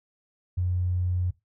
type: tone with tanh clipping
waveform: triangle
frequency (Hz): 90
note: F#2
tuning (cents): -47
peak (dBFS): -23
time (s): 0.57-1.31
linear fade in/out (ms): 10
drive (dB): 3
effects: noise-tail reverb RT60 0.2 s tail -19 dB re dry